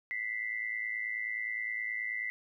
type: tone pair together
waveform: sine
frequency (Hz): 1975.5 / 2085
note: B6 / C7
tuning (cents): 0 / -7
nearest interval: minor second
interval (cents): 93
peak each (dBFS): -35 / -37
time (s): 0.11-2.3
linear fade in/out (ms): 0
effects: 12-bit